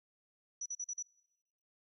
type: tone bursts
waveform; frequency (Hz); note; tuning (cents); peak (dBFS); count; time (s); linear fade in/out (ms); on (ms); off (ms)
sine; 5900; F#8; -6; -37; 5; 0.61-1.027; 5; 49; 43
effects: noise-tail reverb RT60 1.0 s tail -23 dB re dry